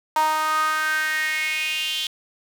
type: tone with high-pass filter sweep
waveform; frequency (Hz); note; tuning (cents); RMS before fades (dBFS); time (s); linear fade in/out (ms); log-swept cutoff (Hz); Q
sawtooth; 310.7; D#4; -2; -23; 0.16-2.07; 2; 920 to 3300; 6.3
effects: 8-bit